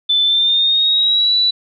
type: tone with pitch glide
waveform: sine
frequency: 3520 to 3951 Hz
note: A7 to B7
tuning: 0 to 0 cents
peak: -11 dBFS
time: 0.09-1.51 s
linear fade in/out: 10 ms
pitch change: +200 cents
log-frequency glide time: 0.24-1.35 s
effects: none